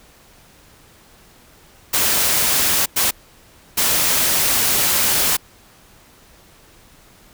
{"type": "noise bursts at uneven times", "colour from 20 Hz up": "white", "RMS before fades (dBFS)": -17, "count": 3, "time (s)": [[1.93, 2.86], [2.96, 3.11], [3.77, 5.37]], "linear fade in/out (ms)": 10, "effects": ["pink hiss -49 dBFS RMS until 7.33 s"]}